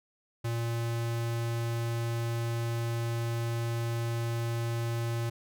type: tone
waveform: square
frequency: 116.54 Hz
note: A#2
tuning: in tune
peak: -30 dBFS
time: 0.44-5.3 s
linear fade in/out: 10 ms
effects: none